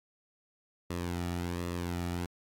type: tone with flanger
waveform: sawtooth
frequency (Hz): 87.31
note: F2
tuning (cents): 0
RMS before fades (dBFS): -35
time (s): 0.9-2.26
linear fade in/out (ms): 5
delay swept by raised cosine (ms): 1.3 to 1.94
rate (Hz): 1.3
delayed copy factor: -0.6
effects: AAC 64 kbps